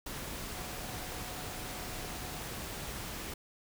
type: tone in noise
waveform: sine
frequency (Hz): 732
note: F#5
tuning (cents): -19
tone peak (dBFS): -51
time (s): 0.53-2.39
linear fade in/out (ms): 5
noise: pink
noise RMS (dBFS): -41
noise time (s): 0.06-3.34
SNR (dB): -13
effects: none